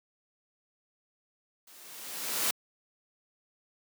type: noise with level ramp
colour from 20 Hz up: white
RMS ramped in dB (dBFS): -55 to -27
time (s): 1.67-2.51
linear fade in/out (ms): 5
effects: high-pass 200 Hz 12 dB/octave